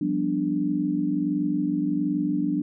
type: chord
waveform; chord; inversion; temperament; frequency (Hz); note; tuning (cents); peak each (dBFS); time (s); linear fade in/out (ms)
sine; G dominant seventh; third; equal; 174.61 / 196 / 246.9 / 293.7; F3 / G3 / B3 / D4; 0 / 0 / 0 / 0; -30 / -30 / -30 / -24; 0.01-2.62; 5
effects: none